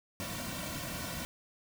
pink noise with comb filter, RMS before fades -39 dBFS, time 0.2-1.25 s, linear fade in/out 0 ms, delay 2.4 ms, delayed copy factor -0.95, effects none

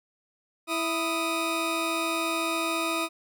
20% pulse tone pair together, 329.6 / 1244.4 Hz, E4 / D#6, 0 / 0 cents, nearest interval octave + major seventh, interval 2300 cents, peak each -24 dBFS, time 0.67-3.09 s, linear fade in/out 50 ms, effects none

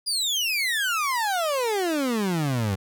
30% pulse exponential sweep, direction down, 4959 to 92.5 Hz, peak -20 dBFS, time 0.06-2.76 s, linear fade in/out 20 ms, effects none

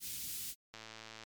white band-stop noise, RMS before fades -42 dBFS, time 0-0.55 s, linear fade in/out 50 ms, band 210 to 3100 Hz, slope 12 dB/octave
click train, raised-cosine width 0.2 ms, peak -31 dBFS, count 56, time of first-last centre 0.74-1.235 s, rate 111 Hz
effects MP3 96 kbps

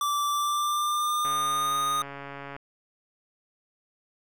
square tone with pitch glide, 1167 to 1235 Hz, D6 to D#6, -11 to -13 cents, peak -25 dBFS, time 0.01-2.02 s, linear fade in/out 2 ms, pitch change +98 cents, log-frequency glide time 0.29-1.79 s
click train, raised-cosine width 0.5 ms, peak -24 dBFS, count 185, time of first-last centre 1.25-2.564 s, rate 140 Hz
effects none

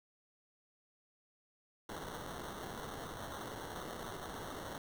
violet noise with sample-and-hold, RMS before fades -45 dBFS, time 1.89-4.78 s, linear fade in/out 2 ms, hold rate 2450 Hz, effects none

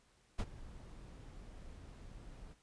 brown noise with ADSR envelope, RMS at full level -32 dBFS, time 0.38-2.55 s, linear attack 16 ms, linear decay 50 ms, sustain -20 dB, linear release 30 ms, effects pink hiss -71 dBFS RMS until 2.62 s + resampled to 22050 Hz

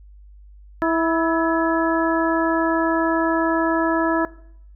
harmonic tone with a mistuned harmonic, 327.3 Hz, E4, 12 cents flat, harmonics 1 / 2 / 3 / 4 / 5, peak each -20 / -23 / -25 / -26 / -27 dBFS, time 0.82-4.25 s, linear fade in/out 0 ms, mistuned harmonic 5, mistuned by +60 cents, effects noise-tail reverb RT60 0.7 s tail -20 dB re dry + added 50 Hz sine -42 dBFS peak until 4.75 s

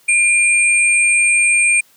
sine tone pair together, 2400 / 8553 Hz, D7 / C9, +37 / +37 cents, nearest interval octave + minor seventh, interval 2200 cents, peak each -11 / -17 dBFS, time 0.08-1.81 s, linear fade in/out 10 ms, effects white hiss -52 dBFS RMS until 1.96 s + high-pass 80 Hz 12 dB/octave

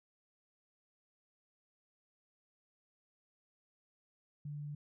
sine tone, 146.83 Hz, D3, in tune, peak -40 dBFS, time 4.45-4.75 s, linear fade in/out 5 ms, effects none

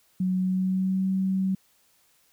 sine tone with pitch glide, 185 to 190.09 Hz, F#3 to F#3, 0 to +47 cents, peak -22 dBFS, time 0.2-1.55 s, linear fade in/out 5 ms, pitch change +47 cents, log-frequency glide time 0.37-1.07 s, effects white hiss -64 dBFS RMS until 2.32 s

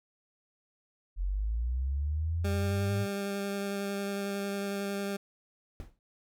sine linear sweep, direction up, 42.99 to 107.3 Hz, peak -28 dBFS, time 1.16-3.07 s, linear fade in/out 50 ms
20% pulse tone with vibrato, 199.4 Hz, G3, 30 cents sharp, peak -27 dBFS, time 2.44-5.17 s, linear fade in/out 10 ms, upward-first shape square, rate 11 Hz, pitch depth 8 cents each way
brown noise with exponential decay, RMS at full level -38 dBFS, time 5.8-5.99 s, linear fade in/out 1 ms, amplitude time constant 41 ms
effects none

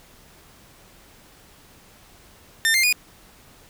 sawtooth tone with pitch steps, 1800 / 2104 / 2459 Hz, A6 / C7 / D#7, +39 / +9 / -21 cents, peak -13 dBFS, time 2.65-2.926 s, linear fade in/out 0 ms, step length 92 ms, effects pink hiss -51 dBFS RMS until 3.69 s

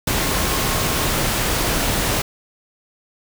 sine tone in noise, 1081 Hz, C#6, 44 cents flat, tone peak -31 dBFS, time 0.2-1.07 s, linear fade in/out 5 ms, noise pink, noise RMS -20 dBFS, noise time 0.07-2.22 s, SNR -14 dB, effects none

